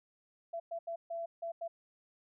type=tone bursts at uneven times; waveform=sine; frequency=672 Hz; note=E5; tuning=33 cents sharp; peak=-36 dBFS; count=6; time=0.53-0.6 / 0.71-0.79 / 0.87-0.96 / 1.1-1.26 / 1.42-1.52 / 1.61-1.68 s; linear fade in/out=10 ms; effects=none